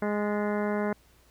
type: harmonic tone with a mistuned harmonic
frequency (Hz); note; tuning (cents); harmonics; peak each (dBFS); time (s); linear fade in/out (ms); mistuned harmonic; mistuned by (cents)
207.7; G#3; 0; 1 / 2 / 3 / 4 / 5 / 6 / 7 / 8 / 9 / 10; -29 / -31 / -33 / -38 / -39 / -45 / -40 / -44 / -47 / -46; 0.02-0.93; 2; 8; +52
effects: added 59 Hz sine -62 dBFS peak until 1.3 s + pink hiss -62 dBFS RMS until 1.3 s